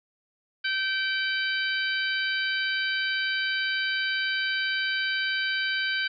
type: harmonic tone with a mistuned harmonic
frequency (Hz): 774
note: G5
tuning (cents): -22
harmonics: 2 / 3 / 4 / 5 / 6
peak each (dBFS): -27 / -33 / -32 / -36 / -36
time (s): 0.64-6.08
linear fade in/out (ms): 10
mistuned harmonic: 4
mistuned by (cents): -19
effects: none